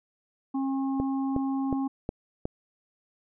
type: harmonic tone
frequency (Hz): 269.9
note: C#4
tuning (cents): -46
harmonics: 1 / 3 / 4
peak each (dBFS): -26 / -37 / -42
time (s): 0.54-1.88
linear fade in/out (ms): 10
type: click train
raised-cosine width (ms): 2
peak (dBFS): -16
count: 5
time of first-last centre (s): 1-2.455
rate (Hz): 2.75
effects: none